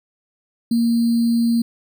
sine tone with sample-and-hold, 233.1 Hz, A#3, in tune, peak -14 dBFS, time 0.71-1.62 s, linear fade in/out 5 ms, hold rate 4410 Hz, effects none

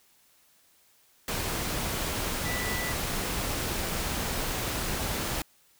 sine tone in noise, 1975.5 Hz, B6, in tune, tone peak -34 dBFS, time 2.45-2.92 s, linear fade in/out 2 ms, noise pink, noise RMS -31 dBFS, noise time 1.28-5.42 s, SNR -6 dB, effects white hiss -63 dBFS RMS until 5.79 s

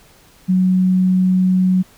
sine tone, 185 Hz, F#3, in tune, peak -11 dBFS, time 0.48-1.83 s, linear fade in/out 20 ms, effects pink hiss -49 dBFS RMS until 1.97 s

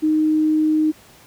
sine tone, 309.9 Hz, D#4, 7 cents flat, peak -14 dBFS, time 0.02-0.92 s, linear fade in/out 20 ms, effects pink hiss -48 dBFS RMS until 1.26 s + high-pass 60 Hz 12 dB/octave

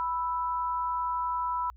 sine tone pair together, 987.8 / 1318.6 Hz, B5 / E6, 0 / 0 cents, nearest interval perfect fourth, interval 500 cents, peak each -28 / -34 dBFS, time 0-1.7 s, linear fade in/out 0 ms, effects added 60 Hz sine -49 dBFS peak until 1.76 s

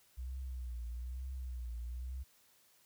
sine tone with vibrato, 61.74 Hz, B1, in tune, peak -39 dBFS, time 0.17-2.24 s, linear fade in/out 20 ms, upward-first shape triangle, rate 1.1 Hz, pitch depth 110 cents each way, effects white hiss -68 dBFS RMS until 2.85 s

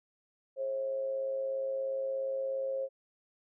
sine tone with amplitude modulation, 536 Hz, C5, 42 cents sharp, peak -29 dBFS, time 0.56-2.89 s, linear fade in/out 50 ms, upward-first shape sine, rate 117 Hz, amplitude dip 45%, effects none

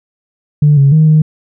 sine tone with pitch steps, 148.2 / 139 / 156.4 / 154.8 Hz, D3 / C#3 / D#3 / D#3, +16 / +5 / +9 / -9 cents, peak -3 dBFS, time 0.62-1.22 s, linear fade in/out 5 ms, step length 150 ms, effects tanh soft clip ceiling 0 dBFS

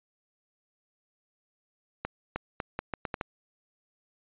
accelerating click train, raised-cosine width 0.5 ms, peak -16 dBFS, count 8, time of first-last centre 2.05-3.212 s, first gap 310 ms, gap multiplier 0.78, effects resampled to 8000 Hz

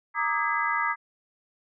sine tone cluster, 933 / 1189 / 1268 / 1646 / 2015 Hz, A#5 / D6 / D#6 / G#6 / B6, +1 / +21 / +32 / -16 / +34 cents, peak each -30 dBFS, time 0.14-0.96 s, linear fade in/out 50 ms, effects none

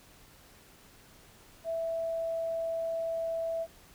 sine tone, 659.3 Hz, E5, in tune, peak -30 dBFS, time 1.64-3.67 s, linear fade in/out 50 ms, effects pink hiss -57 dBFS RMS until 3.94 s

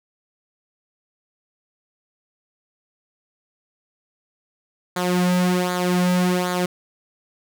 sawtooth tone with flanger, 180 Hz, F#3, 47 cents flat, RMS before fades -20 dBFS, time 4.96-6.66 s, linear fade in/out 5 ms, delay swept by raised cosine 0.36 to 2.76 ms, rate 1.3 Hz, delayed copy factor -0.65, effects none

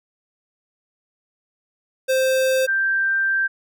square / sine tone pair in turn, 523.3 / 1574.5 Hz, C5 / G6, 0 / +7 cents, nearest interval octave + perfect fifth, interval 1907 cents, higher second, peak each -17 dBFS, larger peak neither, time 2.08-2.67 / 2.67-3.48 s, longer second, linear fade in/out 20 ms, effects none

